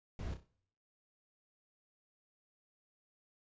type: noise with echo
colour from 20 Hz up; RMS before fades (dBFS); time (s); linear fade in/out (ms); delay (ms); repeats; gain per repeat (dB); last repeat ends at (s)
brown; -41; 0.19-0.34; 2; 31; 4; -8; 0.464
effects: noise-tail reverb RT60 0.7 s tail -23 dB re dry + resampled to 16000 Hz